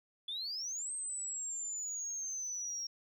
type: exponential two-way sweep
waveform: sine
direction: up then down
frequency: 3416 to 8372 to 5560 Hz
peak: -36 dBFS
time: 0.28-2.87 s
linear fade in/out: 5 ms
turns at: 0.92 s
effects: tanh soft clip ceiling -33 dBFS + 13-bit